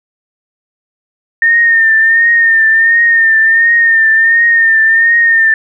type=tone with vibrato; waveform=sine; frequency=1821 Hz; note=A#6; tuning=41 cents flat; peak=-5 dBFS; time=1.42-5.54 s; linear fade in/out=2 ms; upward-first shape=triangle; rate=1.4 Hz; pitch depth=49 cents each way; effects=none